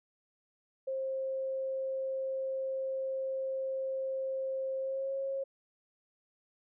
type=tone with pitch glide; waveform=sine; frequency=531 to 542.2 Hz; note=C5 to C#5; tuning=+25 to -38 cents; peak=-32 dBFS; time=0.87-5.44 s; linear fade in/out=10 ms; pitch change=+37 cents; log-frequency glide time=4.8-5.12 s; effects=none

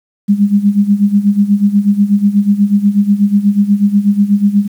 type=tone with tremolo; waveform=sine; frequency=203 Hz; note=G#3; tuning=39 cents flat; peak=-4 dBFS; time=0.28-4.68 s; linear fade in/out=20 ms; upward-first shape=sine; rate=8.2 Hz; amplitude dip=80%; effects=7-bit

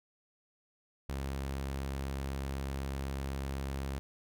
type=tone; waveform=sawtooth; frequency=68 Hz; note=C#2; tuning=33 cents flat; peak=-31 dBFS; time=1.09-3.99 s; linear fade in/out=0 ms; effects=none

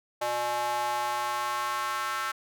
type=tone with high-pass filter sweep; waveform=square; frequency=120.8 Hz; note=B2; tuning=38 cents flat; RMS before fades=-30 dBFS; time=0.21-2.32 s; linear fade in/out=10 ms; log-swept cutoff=700 to 1300 Hz; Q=3.6; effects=none

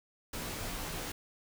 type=noise with comb filter; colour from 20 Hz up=pink; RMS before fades=-39 dBFS; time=0.33-1.12 s; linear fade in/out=5 ms; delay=15 ms; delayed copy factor=-0.55; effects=none

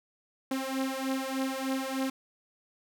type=beating tone pair; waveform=sawtooth; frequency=264 / 267.3 Hz; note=C4 / C4; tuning=+16 / +37 cents; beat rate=3.3 Hz; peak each=-29 dBFS; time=0.51-2.1 s; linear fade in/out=5 ms; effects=none

